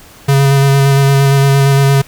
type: tone with vibrato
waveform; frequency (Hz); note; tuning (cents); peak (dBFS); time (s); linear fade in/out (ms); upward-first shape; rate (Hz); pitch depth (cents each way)
square; 138.1; C#3; -6; -7; 0.28-2.02; 10; square; 8.7; 13
effects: pink hiss -39 dBFS RMS until 2.07 s